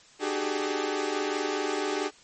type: tone cluster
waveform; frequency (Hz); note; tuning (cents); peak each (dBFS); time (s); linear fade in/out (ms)
sawtooth; 300.8 / 377.9 / 399.2 / 423.8; D4 / F#4 / G4 / G#4; +42 / +37 / +32 / +35; -29; 0.19-2.11; 50
effects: white hiss -55 dBFS RMS until 2.23 s + MP3 32 kbps